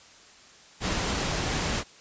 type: noise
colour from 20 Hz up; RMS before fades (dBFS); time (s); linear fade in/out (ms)
pink; -28; 0.8-1.84; 50
effects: white hiss -52 dBFS RMS until 2 s + resampled to 16000 Hz